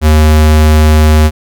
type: tone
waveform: square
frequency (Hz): 77.1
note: D#2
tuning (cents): -15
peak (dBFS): -4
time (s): 0.01-1.31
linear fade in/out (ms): 50
effects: none